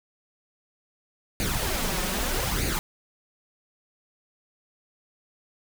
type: noise with flanger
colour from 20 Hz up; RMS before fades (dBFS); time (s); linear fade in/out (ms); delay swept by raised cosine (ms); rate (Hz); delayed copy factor
pink; -27; 1.4-2.79; 0; 0.45 to 5.55; 0.8; +0.7
effects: none